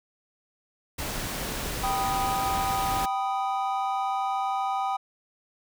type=noise; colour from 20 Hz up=pink; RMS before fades=-32 dBFS; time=0.98-3.06 s; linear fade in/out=10 ms
type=chord; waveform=triangle; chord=G augmented; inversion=none; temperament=equal with one note detuned; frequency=779.5 / 987.8 / 1244.5 Hz; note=G5 / B5 / D#6; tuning=-10 / 0 / 0 cents; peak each=-25 / -31 / -30 dBFS; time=1.83-4.97 s; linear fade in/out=10 ms
effects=none